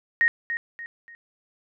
sine tone with echo, 1864.7 Hz, A#6, in tune, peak -16 dBFS, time 0.21-0.28 s, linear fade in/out 0 ms, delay 290 ms, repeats 3, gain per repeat -9 dB, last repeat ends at 1.15 s, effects none

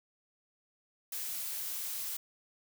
blue noise, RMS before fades -38 dBFS, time 1.12-2.17 s, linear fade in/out 5 ms, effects none

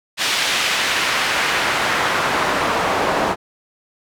pink noise with band-pass filter sweep, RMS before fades -19 dBFS, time 0.17-3.36 s, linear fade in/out 50 ms, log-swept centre 3200 to 740 Hz, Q 0.87, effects none

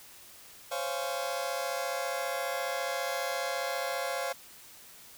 sawtooth chord, Db major seventh, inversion third, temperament just, 519.7 / 554.4 / 693 / 831.5 Hz, C5 / Db5 / F5 / Ab5, -12 / 0 / -14 / +2 cents, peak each -33 / -32 / -32 / -37 dBFS, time 0.71-4.33 s, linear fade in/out 10 ms, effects white hiss -52 dBFS RMS until 5.17 s

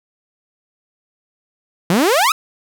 sawtooth exponential sweep, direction up, 160.7 to 1336 Hz, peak -8 dBFS, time 1.9-2.32 s, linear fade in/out 2 ms, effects none

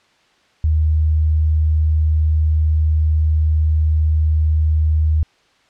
sine tone, 77.78 Hz, D#2, in tune, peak -12 dBFS, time 0.64-5.23 s, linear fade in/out 0 ms, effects white hiss -56 dBFS RMS until 5.69 s + low-pass 4000 Hz 12 dB/octave

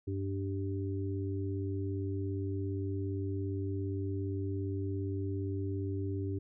harmonic tone, 97.4 Hz, G2, 11 cents flat, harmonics 1 / 3 / 4, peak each -34 / -39 / -40 dBFS, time 0.07-6.39 s, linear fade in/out 10 ms, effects none

